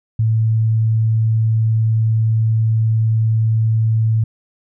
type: tone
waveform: sine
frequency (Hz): 111.3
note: A2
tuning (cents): +20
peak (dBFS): -12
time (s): 0.19-4.24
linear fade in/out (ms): 5
effects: none